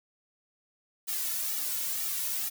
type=noise with flanger; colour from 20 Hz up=blue; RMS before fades=-32 dBFS; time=1.07-2.5 s; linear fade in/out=20 ms; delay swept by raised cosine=1.9 to 2.55 ms; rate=2.1 Hz; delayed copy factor=-0.95; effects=none